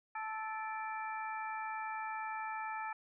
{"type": "harmonic tone with a mistuned harmonic", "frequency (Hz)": 437.8, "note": "A4", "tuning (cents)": -9, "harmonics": [2, 3, 4, 5], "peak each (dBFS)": [-40, -44, -46, -48], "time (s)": [0.15, 2.93], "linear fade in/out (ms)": 5, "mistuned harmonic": 5, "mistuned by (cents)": 120, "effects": []}